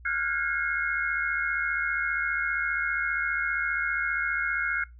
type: tone cluster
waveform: sine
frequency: 1397 / 1472 / 1630 / 2157 Hz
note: F6 / F#6 / G#6 / C#7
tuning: 0 / -9 / -33 / -48 cents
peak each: -31 dBFS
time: 0.05-4.84 s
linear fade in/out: 5 ms
effects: noise-tail reverb RT60 0.2 s tail -21 dB re dry + added 60 Hz sine -46 dBFS peak until 4.99 s